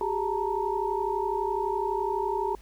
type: tone cluster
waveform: sine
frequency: 379.3 / 411.2 / 889 / 941 Hz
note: F#4 / G#4 / A5 / A#5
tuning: +43 / -17 / +18 / +16 cents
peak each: -31 dBFS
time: 0.01-2.55 s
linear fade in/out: 2 ms
effects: added 50 Hz sine -48 dBFS peak until 2.61 s + pink hiss -58 dBFS RMS until 2.61 s